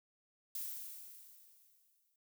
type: noise with exponential decay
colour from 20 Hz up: violet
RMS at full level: -40 dBFS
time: 0.55-2.16 s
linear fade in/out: 2 ms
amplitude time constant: 350 ms
effects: none